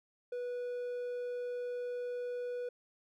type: tone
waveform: triangle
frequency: 490 Hz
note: B4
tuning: 14 cents flat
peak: -34 dBFS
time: 0.32-2.69 s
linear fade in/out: 5 ms
effects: none